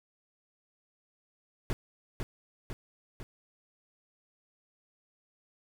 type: noise with echo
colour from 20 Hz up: brown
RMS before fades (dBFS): -30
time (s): 1.7-1.73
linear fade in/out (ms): 0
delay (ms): 500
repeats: 3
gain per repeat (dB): -4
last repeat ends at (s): 3.23
effects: none